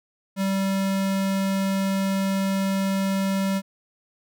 square tone, 194 Hz, G3, 18 cents flat, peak -22 dBFS, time 0.36-3.62 s, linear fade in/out 50 ms, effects none

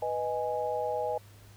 sine chord, G# minor, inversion first, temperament equal, 493.9 / 622.3 / 830.6 Hz, B4 / D#5 / G#5, 0 / 0 / 0 cents, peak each -33 dBFS, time 0.02-1.18 s, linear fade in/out 5 ms, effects added 102 Hz sine -52 dBFS peak until 1.56 s + pink hiss -58 dBFS RMS until 1.56 s

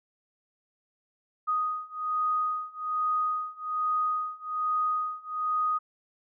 sine beating tone pair, 1244.5 / 1245.7 Hz, D#6 / D#6, 0 / +2 cents, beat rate 1.2 Hz, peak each -30 / -29 dBFS, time 1.47-5.79 s, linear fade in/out 20 ms, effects none

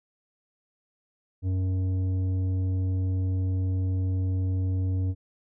triangle tone with tanh clipping, 93.2 Hz, F#2, 13 cents sharp, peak -25 dBFS, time 1.42-5.15 s, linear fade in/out 50 ms, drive 13 dB, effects none

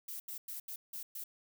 violet noise bursts at uneven times, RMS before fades -43 dBFS, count 6, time 0.08-0.2 / 0.28-0.38 / 0.48-0.6 / 0.68-0.76 / 0.93-1.03 / 1.15-1.24 s, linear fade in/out 5 ms, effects none

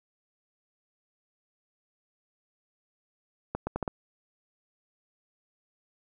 accelerating click train, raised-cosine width 1 ms, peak -16 dBFS, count 5, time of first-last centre 3.55-3.878 s, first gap 120 ms, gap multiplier 0.75, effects none

